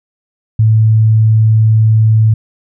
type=tone; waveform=sine; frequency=110 Hz; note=A2; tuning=in tune; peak=-5 dBFS; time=0.59-2.34 s; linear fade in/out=5 ms; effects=none